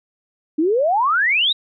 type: exponential sweep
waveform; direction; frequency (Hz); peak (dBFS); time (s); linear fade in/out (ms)
sine; up; 293.7 to 3907; -14; 0.58-1.53; 10
effects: none